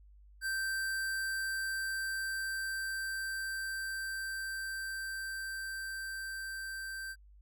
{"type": "tone with level ramp", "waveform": "square", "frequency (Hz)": 1563, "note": "G6", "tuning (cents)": -6, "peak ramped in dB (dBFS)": [-33, -40], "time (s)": [0.41, 7.16], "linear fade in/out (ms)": 50, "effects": ["added 50 Hz sine -55 dBFS peak until 7.41 s"]}